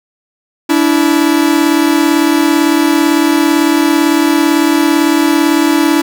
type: tone pair together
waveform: 45% pulse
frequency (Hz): 289.9 / 327.8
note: D4 / E4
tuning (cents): -22 / -10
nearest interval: major second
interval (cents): 212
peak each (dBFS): -11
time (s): 0.69-6.02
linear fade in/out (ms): 10
effects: none